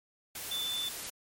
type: tone in noise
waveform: sine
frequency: 3520 Hz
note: A7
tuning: in tune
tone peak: -32 dBFS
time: 0.51-0.89 s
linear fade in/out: 5 ms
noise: white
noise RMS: -40 dBFS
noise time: 0.35-1.1 s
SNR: +5 dB
effects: MP3 64 kbps